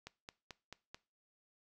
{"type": "click train", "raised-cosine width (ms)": 0.2, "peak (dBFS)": -29, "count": 5, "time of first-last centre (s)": [0.07, 0.945], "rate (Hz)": 4.57, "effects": ["noise-tail reverb RT60 0.3 s tail -20 dB re dry"]}